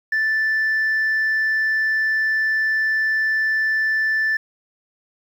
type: tone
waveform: sine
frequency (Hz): 1760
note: A6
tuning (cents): 0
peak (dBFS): -15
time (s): 0.12-4.37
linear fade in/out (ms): 5
effects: tanh soft clip ceiling -15 dBFS + 8-bit